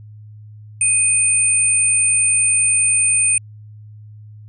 sine tone pair together, 2500 / 8945 Hz, D#7 / C#9, +8 / +15 cents, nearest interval octave + minor seventh, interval 2207 cents, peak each -21 / -13 dBFS, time 0.81-3.38 s, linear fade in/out 2 ms, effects added 106 Hz sine -36 dBFS peak until 4.48 s

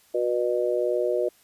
harmonic tone, 121.8 Hz, B2, 24 cents flat, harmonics 3 / 4 / 5, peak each -26 / -26 / -26 dBFS, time 0.14-1.29 s, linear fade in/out 10 ms, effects white hiss -59 dBFS RMS until 1.43 s + resampled to 32000 Hz

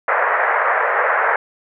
white band-pass noise, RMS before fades -17 dBFS, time 0.08-1.36 s, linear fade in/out 2 ms, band 470 to 1900 Hz, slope 48 dB/octave, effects none

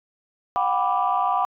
sine chord, G major seventh, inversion third, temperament equal with one note detuned, 723.9 / 784 / 987.8 / 1174.7 Hz, F#5 / G5 / B5 / D6, -38 / 0 / 0 / 0 cents, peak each -24 dBFS, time 0.56-1.45 s, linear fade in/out 0 ms, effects tanh soft clip ceiling -11 dBFS

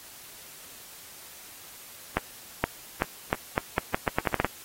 accelerating click train, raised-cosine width 0.5 ms, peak -8 dBFS, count 13, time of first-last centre 2.17-4.446 s, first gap 470 ms, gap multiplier 0.81, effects white hiss -47 dBFS RMS until 4.64 s + AAC 48 kbps

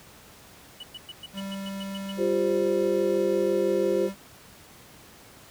triangle tone bursts, 2956 Hz, F#7, 2 cents flat, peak -35 dBFS, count 10, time 0.8-2.12 s, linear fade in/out 5 ms, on 33 ms, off 110 ms
square tone, 195.7 Hz, G3, 3 cents flat, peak -33 dBFS, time 1.33-4.15 s, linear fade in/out 50 ms
sine chord, F suspended second, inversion none, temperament equal with one note detuned, 349.2 / 395.2 / 523.3 Hz, F4 / G4 / C5, 0 / +14 / 0 cents, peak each -26 dBFS, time 2.17-4.1 s, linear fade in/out 50 ms
effects pink hiss -50 dBFS RMS until 5.5 s + high-pass 60 Hz 12 dB/octave

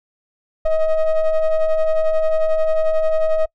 triangle ring-modulated tone, 314.4 Hz, D#4, 18 cents sharp, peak -8 dBFS, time 0.65-3.46 s, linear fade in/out 10 ms, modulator 320 Hz, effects noise-tail reverb RT60 0.1 s tail -25 dB re dry

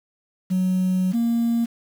sine tone pair in turn, 185 / 233.1 Hz, F#3 / A#3, 0 / 0 cents, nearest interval major third, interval 400 cents, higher second, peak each -16 dBFS, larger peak neither, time 0.5-1.13 / 1.13-1.66 s, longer first, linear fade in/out 20 ms, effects tanh soft clip ceiling -16 dBFS + 7-bit

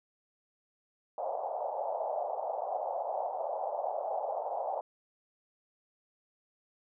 pink band-pass noise, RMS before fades -35 dBFS, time 1.18-4.81 s, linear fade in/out 2 ms, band 570 to 830 Hz, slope 48 dB/octave, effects none

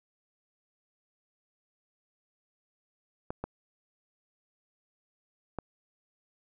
clicks, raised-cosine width 1 ms, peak -20 dBFS, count 3, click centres 3.305 / 3.44 / 5.587 s, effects none

